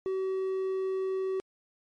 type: tone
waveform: triangle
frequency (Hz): 380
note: F#4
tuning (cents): +46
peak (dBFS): -26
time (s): 0.06-1.4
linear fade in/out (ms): 0
effects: MP3 48 kbps